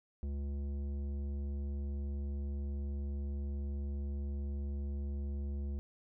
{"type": "tone with tanh clipping", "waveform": "sine", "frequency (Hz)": 70.6, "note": "C#2", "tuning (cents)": 32, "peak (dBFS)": -37, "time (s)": [0.23, 5.79], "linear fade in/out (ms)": 0, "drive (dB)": 12, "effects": []}